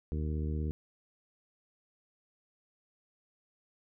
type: harmonic tone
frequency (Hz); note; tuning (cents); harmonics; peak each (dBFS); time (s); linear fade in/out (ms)
76.6; D#2; -27; 1 / 2 / 3 / 4 / 5 / 6; -32 / -38 / -42 / -44 / -46 / -48; 0.12-0.71; 0
effects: none